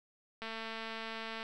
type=click train; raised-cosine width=0.3 ms; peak=-26 dBFS; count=227; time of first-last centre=0.42-1.429 s; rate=224 Hz; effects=none